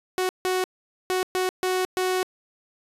sawtooth tone bursts at uneven times, 370 Hz, F#4, in tune, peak -18 dBFS, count 6, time 0.18-0.29 / 0.45-0.64 / 1.1-1.23 / 1.35-1.49 / 1.63-1.85 / 1.97-2.23 s, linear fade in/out 0 ms, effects resampled to 32000 Hz

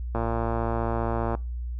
click train, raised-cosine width 1 ms, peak -14 dBFS, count 139, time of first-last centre 0.15-1.35 s, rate 115 Hz, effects noise-tail reverb RT60 0.3 s tail -23 dB re dry + added 60 Hz sine -29 dBFS peak until 1.79 s

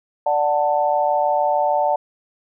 sine chord, D major, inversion none, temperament equal with one note detuned, 587.3 / 740 / 886.6 Hz, D5 / F#5 / A5, 0 / 0 / +13 cents, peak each -20 dBFS, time 0.26-1.96 s, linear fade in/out 5 ms, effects none

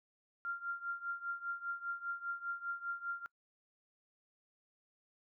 sine tone with tremolo, 1389 Hz, F6, 10 cents flat, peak -34 dBFS, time 0.45-3.26 s, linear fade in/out 0 ms, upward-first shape triangle, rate 5 Hz, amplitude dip 90%, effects noise-tail reverb RT60 0.1 s tail -25 dB re dry

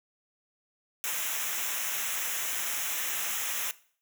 white noise with comb filter, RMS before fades -32 dBFS, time 1.04-3.71 s, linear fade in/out 0 ms, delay 0.22 ms, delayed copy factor -0.8, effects noise-tail reverb RT60 0.5 s tail -19 dB re dry

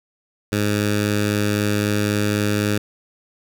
10% pulse tone with notch filter, 103.83 Hz, G#2, in tune, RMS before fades -20 dBFS, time 0.52-2.78 s, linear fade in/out 5 ms, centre 720 Hz, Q 1.3, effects none

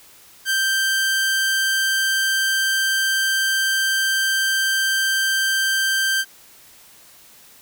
sawtooth tone, 1568 Hz, G6, in tune, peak -14 dBFS, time 0.45-6.25 s, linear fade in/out 50 ms, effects white hiss -48 dBFS RMS until 7.61 s

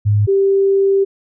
sine tone pair in turn, 103.83 / 392 Hz, G#2 / G4, 0 / 0 cents, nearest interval octave + major seventh, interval 2300 cents, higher second, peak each -10 dBFS, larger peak neither, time 0.05-0.27 / 0.27-1.05 s, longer second, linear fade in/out 20 ms, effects none

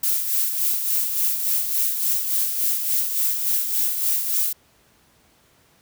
violet noise with tremolo, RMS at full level -20 dBFS, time 0.03-4.53 s, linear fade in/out 5 ms, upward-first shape sine, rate 3.5 Hz, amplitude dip 50%, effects pink hiss -58 dBFS RMS until 5.81 s + high-pass 60 Hz 12 dB/octave

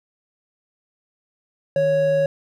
triangle tone pair together, 155.31 / 554.4 Hz, D#3 / C#5, -3 / 0 cents, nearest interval octave + minor seventh, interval 2203 cents, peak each -25 / -14 dBFS, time 1.76-2.26 s, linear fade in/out 2 ms, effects none

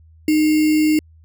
sine tone with sample-and-hold, 307.7 Hz, D#4, 19 cents flat, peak -12 dBFS, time 0.28-0.99 s, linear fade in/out 2 ms, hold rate 2450 Hz, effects added 80 Hz sine -45 dBFS peak until 1.24 s

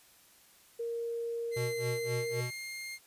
sine tone, 466.2 Hz, A#4, in tune, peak -33 dBFS, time 0.79-2.41 s, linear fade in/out 10 ms
sawtooth tone with pitch glide, 2068 to 2120 Hz, C7 to C7, -21 to +22 cents, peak -36 dBFS, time 1.51-2.99 s, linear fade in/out 50 ms, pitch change +43 cents, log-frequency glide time 1.97-2.52 s
square tone with tremolo, 123.47 Hz, B2, in tune, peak -33 dBFS, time 1.56-2.51 s, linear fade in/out 10 ms, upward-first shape sine, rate 3.8 Hz, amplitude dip 95%
effects white hiss -61 dBFS RMS until 3.06 s + resampled to 32000 Hz

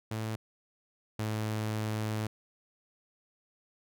sawtooth tone pair in turn, 110 / 108.3 Hz, A2 / A2, 0 / -27 cents, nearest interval unison, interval 27 cents, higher first, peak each -29 / -27 dBFS, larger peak second, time 0.11-0.36 / 1.19-2.27 s, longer second, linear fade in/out 5 ms, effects none

